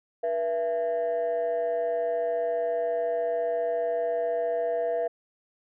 sine tone pair together, 483.5 / 669.2 Hz, B4 / E5, -37 / +26 cents, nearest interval tritone, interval 563 cents, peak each -26 / -25 dBFS, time 0.23-5.08 s, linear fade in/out 10 ms, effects tanh soft clip ceiling -21 dBFS

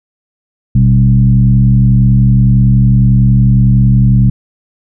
sine tone with frequency modulation, 123.47 Hz, B2, in tune, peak -4 dBFS, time 0.75-4.3 s, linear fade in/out 5 ms, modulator 70.9 Hz, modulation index 0.91, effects none

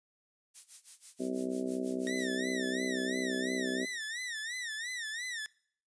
violet noise with tremolo, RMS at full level -43 dBFS, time 0.54-2.3 s, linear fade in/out 20 ms, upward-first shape sine, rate 6.1 Hz, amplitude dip 90%
harmonic tone, 64 Hz, C2, 38 cents flat, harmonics 3 / 4 / 5 / 6 / 7 / 8 / 9 / 10, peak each -44 / -35 / -44 / -37 / -47 / -47 / -48 / -44 dBFS, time 1.19-3.86 s, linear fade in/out 20 ms
sawtooth tone with vibrato, 1864.7 Hz, A#6, in tune, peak -33 dBFS, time 2.07-5.46 s, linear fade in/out 0 ms, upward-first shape sine, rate 2.9 Hz, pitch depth 140 cents each way
effects noise-tail reverb RT60 0.6 s tail -23 dB re dry + resampled to 22050 Hz

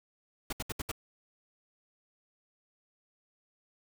pink noise bursts, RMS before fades -35 dBFS, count 5, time 0.5-0.916 s, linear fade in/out 5 ms, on 28 ms, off 69 ms, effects none

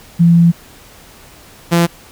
sine / sawtooth tone pair in turn, 169.7 / 170.34 Hz, F3 / F3, -49 / -43 cents, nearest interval unison, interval 6 cents, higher second, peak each -5 dBFS, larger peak neither, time 0.19-0.52 / 1.71-1.87 s, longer first, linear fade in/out 20 ms, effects pink hiss -41 dBFS RMS until 2.11 s

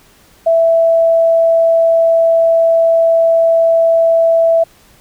sine tone, 661 Hz, E5, 5 cents sharp, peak -7 dBFS, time 0.46-4.64 s, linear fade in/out 10 ms, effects pink hiss -47 dBFS RMS until 5 s

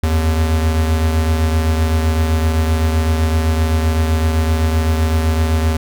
square beating tone pair, 79.4 / 87.2 Hz, D#2 / F2, +36 / -2 cents, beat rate 7.8 Hz, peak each -14 / -23 dBFS, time 0.03-5.77 s, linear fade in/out 5 ms, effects none

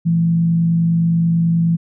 sine tone with frequency modulation, 167.5 Hz, E3, 28 cents sharp, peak -12 dBFS, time 0.05-1.77 s, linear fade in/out 20 ms, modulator 49.4 Hz, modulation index 0.27, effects none

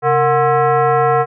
sine tone with frequency modulation, 135 Hz, C#3, 45 cents flat, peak -10 dBFS, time 0.02-1.26 s, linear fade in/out 50 ms, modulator 597 Hz, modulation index 1.9, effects none

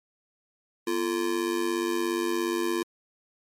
square tone with amplitude modulation, 344 Hz, F4, 26 cents flat, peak -22 dBFS, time 0.87-2.83 s, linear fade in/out 5 ms, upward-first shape sine, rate 97.1 Hz, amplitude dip 85%, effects MP3 64 kbps

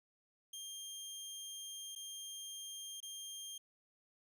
20% pulse tone with dropouts, 3200 Hz, G7, 35 cents sharp, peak -40 dBFS, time 0.53-3.58 s, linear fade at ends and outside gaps 5 ms, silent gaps 1.952-1.959 / 3.004-3.027 s, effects none

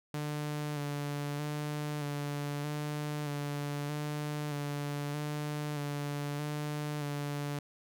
sawtooth tone with vibrato, 146.83 Hz, D3, in tune, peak -30 dBFS, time 0.14-7.59 s, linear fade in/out 2 ms, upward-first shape square, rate 0.8 Hz, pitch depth 24 cents each way, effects none

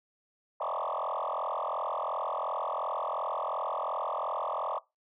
sine tone with frequency modulation, 879 Hz, A5, 2 cents flat, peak -29 dBFS, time 0.6-4.79 s, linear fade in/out 10 ms, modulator 42.8 Hz, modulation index 7.4, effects noise-tail reverb RT60 0.2 s tail -19 dB re dry + tanh soft clip ceiling -26 dBFS

